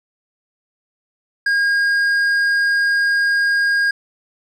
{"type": "tone with tanh clipping", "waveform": "sine", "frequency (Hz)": 1625, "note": "G#6", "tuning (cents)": -38, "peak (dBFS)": -15, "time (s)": [1.46, 3.91], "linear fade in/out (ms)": 5, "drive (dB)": 7, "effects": []}